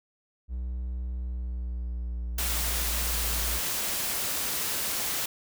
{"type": "tone with pitch glide", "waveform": "triangle", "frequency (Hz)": [61.74, 57.61], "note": ["B1", "A#1"], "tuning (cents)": [0, -20], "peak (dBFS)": -28, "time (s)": [0.48, 3.61], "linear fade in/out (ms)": 50, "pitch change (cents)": -120, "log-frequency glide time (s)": [1.17, 2.98]}
{"type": "noise", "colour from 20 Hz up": "white", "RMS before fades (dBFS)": -30, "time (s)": [2.38, 5.26], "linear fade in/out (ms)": 5}
{"effects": []}